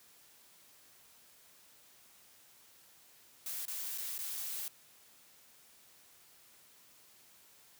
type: noise with dropouts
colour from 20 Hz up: blue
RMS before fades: -40 dBFS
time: 3.46-4.68 s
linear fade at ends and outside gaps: 2 ms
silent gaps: 3.654-3.68 / 3.978-3.982 / 4.18-4.188 s
effects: white hiss -62 dBFS RMS until 7.79 s + high-pass 60 Hz 12 dB/octave